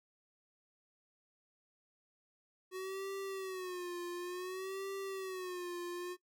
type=tone with vibrato; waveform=square; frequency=370 Hz; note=F#4; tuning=in tune; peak=-40 dBFS; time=2.71-6.17 s; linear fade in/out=50 ms; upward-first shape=sine; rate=0.56 Hz; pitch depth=95 cents each way; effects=noise-tail reverb RT60 0.1 s tail -18 dB re dry